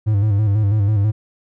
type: tone with vibrato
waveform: triangle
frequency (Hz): 103.83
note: G#2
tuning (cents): 0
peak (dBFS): -11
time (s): 0.06-1.12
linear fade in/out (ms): 20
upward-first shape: square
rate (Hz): 6.1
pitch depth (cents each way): 67
effects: none